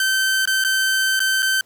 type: tone with dropouts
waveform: sawtooth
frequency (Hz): 1545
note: G6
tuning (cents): -26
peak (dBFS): -13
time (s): 0-1.61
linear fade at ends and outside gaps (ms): 2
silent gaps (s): 0.455-0.474 / 0.64-0.647 / 1.194-1.202 / 1.423-1.427
effects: pink hiss -58 dBFS RMS until 1.65 s + high-pass 150 Hz 12 dB/octave